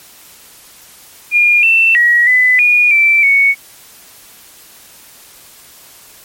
sine tone with pitch steps, 2420 / 2679 / 1910 / 2005 / 2444 / 2335 / 2222 Hz, D#7 / E7 / A#6 / B6 / D#7 / D7 / C#7, -49 / +27 / +42 / +26 / -32 / -11 / +4 cents, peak -6 dBFS, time 1.31-3.55 s, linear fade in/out 50 ms, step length 320 ms, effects white hiss -40 dBFS RMS until 6.24 s + MP3 64 kbps

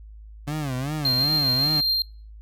30% pulse tone with vibrato, 140 Hz, C#3, 18 cents sharp, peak -23 dBFS, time 0.47-1.81 s, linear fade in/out 10 ms, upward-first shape sine, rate 2.6 Hz, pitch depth 180 cents each way
triangle tone with tremolo, 4186 Hz, C8, in tune, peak -17 dBFS, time 1.05-2.02 s, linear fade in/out 2 ms, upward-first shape triangle, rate 7.3 Hz, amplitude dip 25%
effects noise-tail reverb RT60 0.4 s tail -25 dB re dry + added 53 Hz sine -40 dBFS peak until 2.41 s

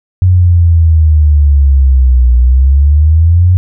sine exponential two-way sweep, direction down then up, 92.5 to 60.2 to 92.5 Hz, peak -3 dBFS, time 0.22-3.57 s, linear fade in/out 0 ms, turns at 2.36 s, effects none

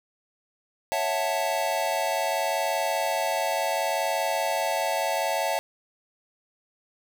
square chord, F# minor seventh, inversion second, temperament equal, 554.4 / 659.3 / 740 / 880 Hz, C#5 / E5 / F#5 / A5, 0 / 0 / 0 / 0 cents, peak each -32 / -29 / -32 / -30 dBFS, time 0.92-5.59 s, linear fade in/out 0 ms, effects 8-bit

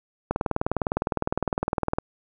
click train, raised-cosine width 1 ms, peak -9 dBFS, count 34, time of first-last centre 0.31-1.985 s, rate 19.7 Hz, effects none

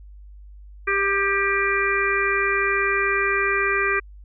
harmonic tone with a mistuned harmonic, 396.3 Hz, G4, 19 cents sharp, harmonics 1 / 3 / 4 / 5 / 6, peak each -25 / -25 / -25 / -25 / -25 dBFS, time 0.87-4 s, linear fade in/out 10 ms, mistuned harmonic 5, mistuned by -31 cents, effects added 50 Hz sine -40 dBFS peak until 4.24 s

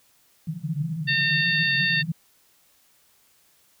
pink band-pass noise, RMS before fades -30 dBFS, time 0.47-2.12 s, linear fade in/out 5 ms, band 140 to 170 Hz, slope 96 dB/octave
harmonic tone, 908 Hz, A#5, 46 cents flat, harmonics 2 / 3 / 4 / 5, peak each -22 / -26 / -28 / -30 dBFS, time 1.07-2.03 s, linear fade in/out 20 ms
effects white hiss -61 dBFS RMS until 3.8 s

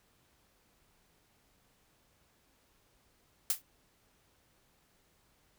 blue noise with exponential decay, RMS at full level -25 dBFS, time 3.5-3.62 s, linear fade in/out 2 ms, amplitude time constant 24 ms, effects pink hiss -70 dBFS RMS until 5.58 s

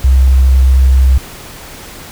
sine tone, 65.41 Hz, C2, in tune, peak -4 dBFS, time 0.04-1.18 s, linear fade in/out 5 ms, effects pink hiss -31 dBFS RMS until 2.11 s

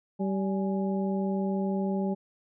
harmonic tone with a mistuned harmonic, 193.8 Hz, G3, 20 cents flat, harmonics 1 / 2 / 3 / 4, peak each -27 / -33 / -37 / -39 dBFS, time 0.19-2.15 s, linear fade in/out 20 ms, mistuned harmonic 4, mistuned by +120 cents, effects none

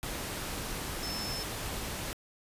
sine tone in noise, 5274 Hz, E8, in tune, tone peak -37 dBFS, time 1.03-1.43 s, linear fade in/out 0 ms, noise pink, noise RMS -37 dBFS, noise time 0.03-2.13 s, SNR -3 dB, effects resampled to 32000 Hz

